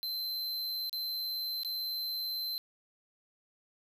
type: tone with dropouts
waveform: square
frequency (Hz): 4091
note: C8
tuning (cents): -40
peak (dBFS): -34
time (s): 0.03-2.58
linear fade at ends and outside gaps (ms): 0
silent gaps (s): 0.895-0.929 / 1.633-1.648
effects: 11-bit